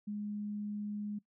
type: tone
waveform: sine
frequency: 207.7 Hz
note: G#3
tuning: in tune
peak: -36 dBFS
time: 0.07-1.19 s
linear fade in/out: 10 ms
effects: noise-tail reverb RT60 0.1 s tail -19 dB re dry